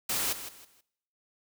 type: noise with echo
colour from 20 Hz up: white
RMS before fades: -30 dBFS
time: 0.09-0.33 s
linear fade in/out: 5 ms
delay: 160 ms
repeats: 3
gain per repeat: -11 dB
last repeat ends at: 0.81 s
effects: noise-tail reverb RT60 0.8 s tail -22 dB re dry